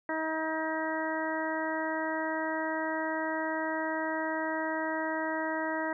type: harmonic tone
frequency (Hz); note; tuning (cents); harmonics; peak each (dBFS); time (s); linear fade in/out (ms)
317.5; D#4; +35; 1 / 2 / 3 / 4 / 5 / 6; -35 / -35 / -36 / -42 / -38 / -38; 0.09-5.93; 2
effects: none